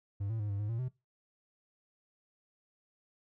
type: tone with pitch steps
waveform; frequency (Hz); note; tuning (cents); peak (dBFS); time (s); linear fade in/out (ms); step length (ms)
triangle; 100 / 112.5 / 104.2 / 99.9 / 104.6 / 115.2 / 127.6; G2 / A2 / G#2 / G2 / G#2 / A#2 / C3; +35 / +39 / +6 / +33 / +13 / -20 / -43; -31; 0.2-0.886; 10; 98
effects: noise-tail reverb RT60 0.2 s tail -18 dB re dry